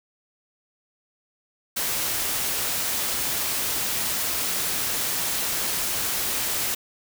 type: noise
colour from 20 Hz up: white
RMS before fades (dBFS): -26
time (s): 1.76-6.75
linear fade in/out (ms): 10
effects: none